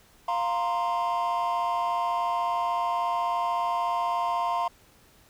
triangle chord, F suspended fourth, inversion none, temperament just, 698.5 / 931.3 / 1047.7 Hz, F5 / Bb5 / C6, 0 / -2 / +2 cents, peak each -26 dBFS, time 0.28-4.68 s, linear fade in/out 5 ms, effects tanh soft clip ceiling -18 dBFS + pink hiss -58 dBFS RMS until 5.29 s

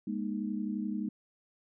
sine tone cluster, 206 / 237.6 / 308.9 Hz, G#3 / A#3 / D#4, -14 / +33 / -12 cents, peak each -34 / -37 / -38 dBFS, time 0.07-1.09 s, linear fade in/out 5 ms, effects none

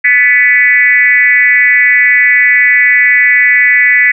sine tone with frequency modulation, 1988 Hz, B6, 11 cents sharp, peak -4 dBFS, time 0.04-4.12 s, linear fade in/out 10 ms, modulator 254 Hz, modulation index 0.98, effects none

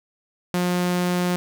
sawtooth tone, 178.3 Hz, F3, 36 cents sharp, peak -16 dBFS, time 0.54-1.36 s, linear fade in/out 0 ms, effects none

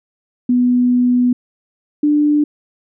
sine tone pair in turn, 246.9 / 296.3 Hz, B3 / D4, 0 / +15 cents, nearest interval minor third, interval 315 cents, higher second, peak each -10 dBFS, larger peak neither, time 0.49-1.33 / 2.03-2.44 s, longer first, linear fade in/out 5 ms, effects none

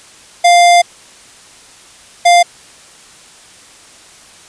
square tone bursts at uneven times, 698.5 Hz, F5, in tune, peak -5 dBFS, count 2, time 0.44-0.82 / 2.25-2.43 s, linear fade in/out 10 ms, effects white hiss -40 dBFS RMS until 4.48 s + resampled to 22050 Hz

